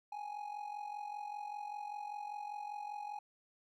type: tone with amplitude modulation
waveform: triangle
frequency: 830.6 Hz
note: G#5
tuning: in tune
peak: -36 dBFS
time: 0.12-3.19 s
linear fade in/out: 5 ms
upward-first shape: sine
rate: 45.1 Hz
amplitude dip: 70%
effects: none